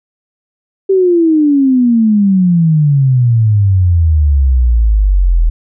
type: exponential sweep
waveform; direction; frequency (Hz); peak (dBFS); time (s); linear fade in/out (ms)
sine; down; 392 to 39.71; -6; 0.89-5.5; 10
effects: none